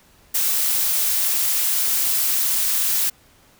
blue noise, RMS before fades -20 dBFS, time 0.34-3.1 s, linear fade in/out 10 ms, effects pink hiss -54 dBFS RMS until 3.59 s

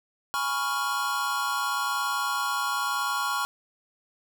square chord, C# dominant seventh, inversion second, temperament equal, 830.6 / 987.8 / 1108.7 / 1396.9 Hz, G#5 / B5 / C#6 / E#6, 0 / 0 / 0 / 0 cents, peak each -36 / -34 / -30 / -31 dBFS, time 0.34-3.45 s, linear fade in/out 0 ms, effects none

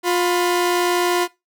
sawtooth tone pair together, 353.9 / 1001 Hz, F4 / B5, +23 / +23 cents, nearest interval octave + tritone, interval 1800 cents, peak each -13 / -21 dBFS, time 0.03-1.28 s, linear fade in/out 50 ms, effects noise-tail reverb RT60 0.2 s tail -19 dB re dry

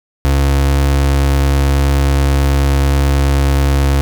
35% pulse tone, 69.3 Hz, C#2, in tune, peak -8 dBFS, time 0.25-4.01 s, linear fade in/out 0 ms, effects none

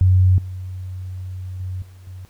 sine tone with level steps, 92.5 Hz, F#2, in tune, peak -10 / -27 / -24 / -40 / -32 dBFS, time 0.01-2.25 s, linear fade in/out 0 ms, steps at 0.38 / 1.6 / 1.82 / 2.07 s, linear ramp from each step 2 ms, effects pink hiss -55 dBFS RMS until 2.29 s

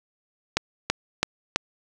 click train, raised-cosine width 0.2 ms, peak -3 dBFS, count 4, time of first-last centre 0.57-1.56 s, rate 3.03 Hz, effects none

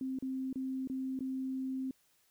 sine tone with dropouts, 262.6 Hz, C4, 6 cents sharp, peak -34 dBFS, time 0.01-1.91 s, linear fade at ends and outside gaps 2 ms, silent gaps 0.188-0.224 / 0.529-0.557 / 0.874-0.898 / 1.191-1.206 s, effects white hiss -71 dBFS RMS until 2.3 s

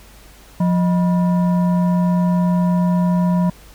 sine tone with frequency modulation, 177.1 Hz, F3, 24 cents sharp, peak -13 dBFS, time 0.6-3.5 s, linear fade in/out 5 ms, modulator 799 Hz, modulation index 0.42, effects added 50 Hz sine -44 dBFS peak until 3.74 s + pink hiss -46 dBFS RMS until 3.74 s

